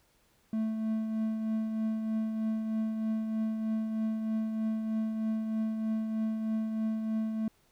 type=tone with tremolo; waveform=triangle; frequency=220 Hz; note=A3; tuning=in tune; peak=-25 dBFS; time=0.53-7.48 s; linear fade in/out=2 ms; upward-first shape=triangle; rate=3.2 Hz; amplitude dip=45%; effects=pink hiss -68 dBFS RMS until 7.71 s